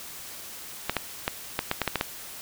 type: clicks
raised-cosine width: 0.3 ms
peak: -8 dBFS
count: 9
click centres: 0.896 / 0.967 / 1.279 / 1.591 / 1.714 / 1.817 / 1.877 / 1.957 / 2.011 s
effects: white hiss -41 dBFS RMS until 2.41 s